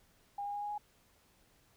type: tone with pitch steps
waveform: sine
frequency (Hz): 809 / 814.6 / 820.3 / 826 / 831.7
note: G#5 / G#5 / G#5 / G#5 / G#5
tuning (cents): -46 / -34 / -22 / -10 / +2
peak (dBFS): -36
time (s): 0.38-0.78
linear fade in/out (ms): 5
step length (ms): 80
effects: pink hiss -68 dBFS RMS until 1.76 s